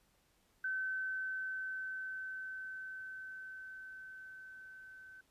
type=tone with level ramp; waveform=sine; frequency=1531 Hz; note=G6; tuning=41 cents flat; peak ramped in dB=-34 to -52 dBFS; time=0.64-5.21 s; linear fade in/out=5 ms; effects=pink hiss -73 dBFS RMS until 5.3 s + resampled to 32000 Hz